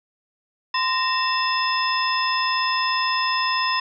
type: tone cluster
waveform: sine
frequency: 1029 / 1847 / 2669 / 3508 / 5170 Hz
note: C6 / A#6 / E7 / A7 / E8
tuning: -29 / -16 / +21 / -6 / -34 cents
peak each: -22 / -27 / -29 / -31 / -26 dBFS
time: 0.74-3.8 s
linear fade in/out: 5 ms
effects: none